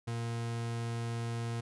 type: tone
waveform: 40% pulse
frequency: 116.54 Hz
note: A#2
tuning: in tune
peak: -33 dBFS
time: 0.07-1.61 s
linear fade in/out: 10 ms
effects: resampled to 24000 Hz